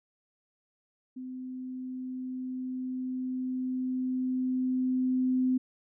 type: tone with level ramp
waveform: sine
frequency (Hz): 256.1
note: C4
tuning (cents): -37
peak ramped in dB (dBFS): -37 to -23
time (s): 1.16-5.58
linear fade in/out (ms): 10
effects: none